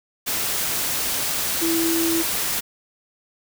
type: tone in noise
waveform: sine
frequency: 330.7 Hz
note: E4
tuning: 6 cents sharp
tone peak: -20 dBFS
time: 1.61-2.23 s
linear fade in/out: 20 ms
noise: white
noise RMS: -24 dBFS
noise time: 0.26-2.61 s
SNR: +1 dB
effects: none